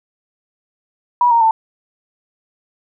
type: tone with pitch steps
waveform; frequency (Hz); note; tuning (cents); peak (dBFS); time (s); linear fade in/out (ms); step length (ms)
sine; 971 / 930.4 / 891.4; B5 / A#5 / A5; -30 / -4 / +22; -9; 1.21-1.51; 2; 100
effects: none